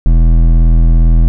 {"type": "tone with hard clipping", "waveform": "sine", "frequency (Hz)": 41.2, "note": "E1", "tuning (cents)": 0, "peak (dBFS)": -6, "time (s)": [0.06, 1.28], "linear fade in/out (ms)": 0, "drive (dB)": 11, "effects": []}